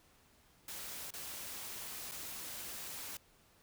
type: noise with dropouts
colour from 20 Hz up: white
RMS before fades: -45 dBFS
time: 0.68-3.17 s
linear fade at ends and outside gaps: 2 ms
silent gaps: 1.106-1.137 / 2.113-2.118 s
effects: pink hiss -67 dBFS RMS until 3.62 s